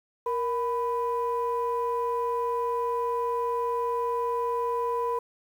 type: tone pair together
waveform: sine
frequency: 470 / 995 Hz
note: A#4 / B5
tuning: +14 / +13 cents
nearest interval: octave + minor second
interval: 1299 cents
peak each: -27 dBFS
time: 0.26-5.19 s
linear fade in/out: 5 ms
effects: tanh soft clip ceiling -19 dBFS + 9-bit